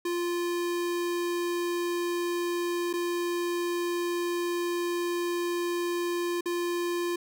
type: tone with dropouts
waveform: square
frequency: 348.1 Hz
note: F4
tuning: 6 cents flat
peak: -28 dBFS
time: 0.05-7.16 s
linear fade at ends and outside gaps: 5 ms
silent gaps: 2.93-2.936 / 6.409-6.457 s
effects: none